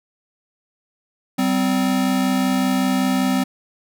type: tone pair together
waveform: square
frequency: 192.75 / 258 Hz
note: G3 / C4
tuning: -29 / -24 cents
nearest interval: perfect fourth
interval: 505 cents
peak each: -22 / -19 dBFS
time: 1.38-3.44 s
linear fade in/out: 10 ms
effects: none